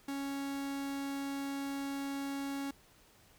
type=tone; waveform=45% pulse; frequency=277.2 Hz; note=C#4; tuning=in tune; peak=-36 dBFS; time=0.08-2.71 s; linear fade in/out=5 ms; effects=pink hiss -63 dBFS RMS until 3.38 s